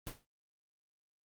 pink noise with exponential decay, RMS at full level -39 dBFS, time 0.07-0.25 s, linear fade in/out 0 ms, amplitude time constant 37 ms, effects Opus 24 kbps

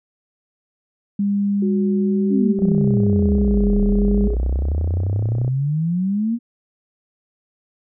sine tone, 201.4 Hz, G3, 47 cents sharp, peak -16 dBFS, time 1.19-4.28 s, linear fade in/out 5 ms
sine tone with pitch glide, 366.9 to 411.8 Hz, F#4 to G#4, -15 to -15 cents, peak -23 dBFS, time 1.62-4.35 s, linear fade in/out 5 ms, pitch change +200 cents, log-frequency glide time 1.98-3.18 s
sine exponential two-way sweep, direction down then up, 293.7 to 38.92 to 240.4 Hz, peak -17 dBFS, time 2.29-6.39 s, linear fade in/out 50 ms, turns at 3.8 s
click train, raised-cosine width 2 ms, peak -17 dBFS, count 92, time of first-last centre 2.59-5.479 s, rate 31.5 Hz
effects none

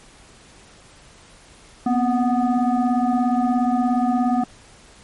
sine tone with frequency modulation, 240 Hz, B3, 49 cents flat, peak -16 dBFS, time 1.86-4.44 s, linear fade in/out 5 ms, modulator 497 Hz, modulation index 1.2, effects pink hiss -48 dBFS RMS until 5.03 s + MP3 48 kbps

